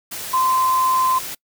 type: tone in noise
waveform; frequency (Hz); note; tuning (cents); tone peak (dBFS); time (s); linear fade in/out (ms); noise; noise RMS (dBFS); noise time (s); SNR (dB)
sine; 1035; C6; -19; -15; 0.33-1.19; 10; white; -30; 0.11-1.35; +12
effects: noise-tail reverb RT60 0.1 s tail -25 dB re dry

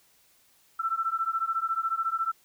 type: beating tone pair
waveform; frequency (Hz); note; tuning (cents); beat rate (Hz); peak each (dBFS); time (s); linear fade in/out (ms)
sine; 1328 / 1342; E6 / E6; +12 / +31; 14; -29; 0.79-2.32; 10
effects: white hiss -63 dBFS RMS until 2.44 s

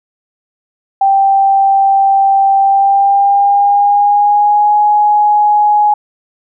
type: tone with pitch glide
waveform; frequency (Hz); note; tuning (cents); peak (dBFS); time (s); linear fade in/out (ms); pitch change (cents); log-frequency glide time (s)
sine; 784 to 835.4; G5 to G#5; 0 to +10; -6; 1.01-5.94; 5; +110; 2.59-4.76
effects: none

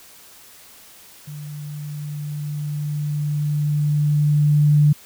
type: tone with level ramp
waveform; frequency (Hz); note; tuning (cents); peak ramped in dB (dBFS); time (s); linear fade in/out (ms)
sine; 148.1; D3; +15; -31 to -10; 1.27-4.93; 10
effects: white hiss -46 dBFS RMS until 5.05 s

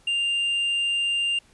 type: tone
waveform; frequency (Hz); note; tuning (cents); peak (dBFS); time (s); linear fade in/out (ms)
triangle; 2794; F7; 0; -20; 0.07-1.39; 5
effects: pink hiss -58 dBFS RMS until 1.53 s + resampled to 24000 Hz

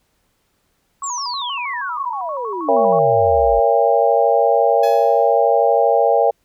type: tone with vibrato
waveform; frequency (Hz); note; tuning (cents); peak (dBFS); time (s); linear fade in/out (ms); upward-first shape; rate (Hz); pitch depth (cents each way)
sine; 1039; C6; -12; -24; 1.02-2.99; 2; square; 6.3; 110
type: exponential sweep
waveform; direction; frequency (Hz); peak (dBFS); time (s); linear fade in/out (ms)
sine; down; 7840 to 47; -24; 1.03-3.6; 10
type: chord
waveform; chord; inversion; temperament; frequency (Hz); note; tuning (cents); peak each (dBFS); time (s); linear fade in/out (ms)
sine; A# diminished seventh; none; just; 466.2 / 559.4 / 671.3 / 805.5; A#4 / C#5 / E5 / G5; 0 / +16 / +31 / +47; -17; 2.68-6.31; 10
type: tone with exponential decay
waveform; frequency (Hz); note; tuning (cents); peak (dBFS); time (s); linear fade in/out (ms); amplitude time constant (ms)
10% pulse; 847; G#5; +34; -20; 4.83-5.43; 5; 130
effects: pink hiss -65 dBFS RMS until 6.44 s

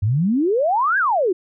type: exponential two-way sweep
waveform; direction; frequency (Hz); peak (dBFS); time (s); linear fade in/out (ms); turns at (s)
sine; up then down; 94 to 1661.2 to 337.4; -15; 0.02-1.33; 10; 0.98
effects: none

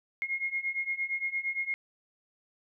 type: beating tone pair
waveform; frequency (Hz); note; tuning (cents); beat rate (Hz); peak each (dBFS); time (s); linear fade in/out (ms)
sine; 2144 / 2152.7; C7 / C7; +42 / +49; 8.7; -34 / -32; 0.22-1.74; 0
effects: none

